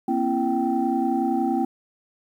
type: tone cluster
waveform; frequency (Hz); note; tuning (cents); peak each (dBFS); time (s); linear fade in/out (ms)
sine; 238.9 / 269.6 / 335.4 / 777; A#3 / C#4 / E4 / G5; +43 / -48 / +30 / -16; -25; 0.08-1.65; 5
effects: tanh soft clip ceiling -11 dBFS + 9-bit